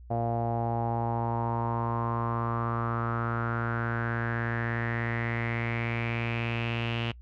sawtooth tone with low-pass filter sweep, 116.54 Hz, A#2, in tune, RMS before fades -30 dBFS, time 0.1-7.12 s, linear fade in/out 10 ms, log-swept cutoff 700 to 2900 Hz, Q 5.9, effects noise-tail reverb RT60 0.1 s tail -23 dB re dry + added 60 Hz sine -45 dBFS peak until 7.21 s

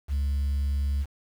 sine tone, 70 Hz, C#2, 18 cents sharp, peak -21 dBFS, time 0.08-1.06 s, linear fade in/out 50 ms, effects tanh soft clip ceiling -22 dBFS + 8-bit

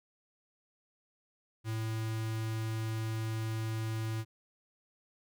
square tone with notch filter, 111.1 Hz, A2, 17 cents sharp, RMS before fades -35 dBFS, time 1.64-4.25 s, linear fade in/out 50 ms, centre 630 Hz, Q 1.6, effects none

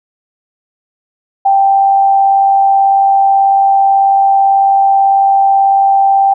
sine tone with amplitude modulation, 785 Hz, G5, 2 cents sharp, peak -4 dBFS, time 1.45-6.34 s, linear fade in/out 10 ms, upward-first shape sine, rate 98.2 Hz, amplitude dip 35%, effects none

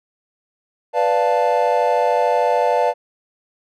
triangle chord, B half-diminished seventh, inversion none, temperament equal, 493.9 / 587.3 / 698.5 / 880 Hz, B4 / D5 / F5 / A5, 0 / 0 / 0 / 0 cents, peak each -18 dBFS, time 0.93-2.94 s, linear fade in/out 50 ms, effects none

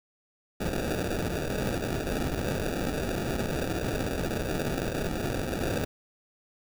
blue noise with sample-and-hold, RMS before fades -30 dBFS, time 0.6-5.85 s, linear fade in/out 10 ms, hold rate 1050 Hz, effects none

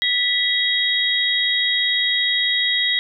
sine tone cluster, 1968 / 3299 / 3786 Hz, B6 / G#7 / A#7, -7 / -12 / +26 cents, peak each -21 dBFS, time 0.02-2.99 s, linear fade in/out 0 ms, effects none

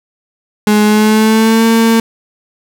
35% pulse tone with pitch glide, 210.5 to 226.9 Hz, G#3 to A#3, +24 to -47 cents, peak -5 dBFS, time 0.67-2 s, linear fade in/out 2 ms, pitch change +129 cents, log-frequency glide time 0.84-1.66 s, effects none

